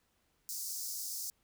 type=high-pass noise; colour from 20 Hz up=pink; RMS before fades=-40 dBFS; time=0.49-1.3 s; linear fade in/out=0 ms; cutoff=4900 Hz; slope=48 dB/octave; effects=pink hiss -75 dBFS RMS until 1.43 s